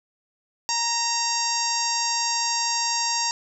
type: harmonic tone with a mistuned harmonic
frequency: 932.3 Hz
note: A#5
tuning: in tune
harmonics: 1 / 2 / 3 / 4 / 5 / 6 / 7 / 8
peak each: -27 / -35 / -36 / -39 / -28 / -28 / -30 / -32 dBFS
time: 0.69-3.31 s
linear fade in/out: 0 ms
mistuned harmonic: 3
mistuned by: -40 cents
effects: none